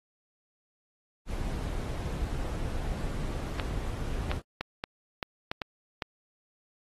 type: noise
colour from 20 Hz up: brown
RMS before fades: -33 dBFS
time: 1.26-4.42 s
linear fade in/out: 50 ms
type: clicks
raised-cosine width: 0.3 ms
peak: -15 dBFS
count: 8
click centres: 3.598 / 4.315 / 4.61 / 4.839 / 5.228 / 5.515 / 5.618 / 6.022 s
effects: AAC 32 kbps